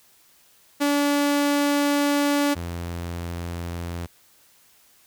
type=tone pair in turn; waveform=sawtooth; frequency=287.5 / 85.87 Hz; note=D4 / F2; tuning=-37 / -29 cents; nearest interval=octave + major sixth; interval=2092 cents; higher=first; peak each=-15 / -25 dBFS; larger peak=first; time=0.8-2.55 / 2.55-4.07 s; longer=first; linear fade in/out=20 ms; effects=white hiss -57 dBFS RMS until 5.06 s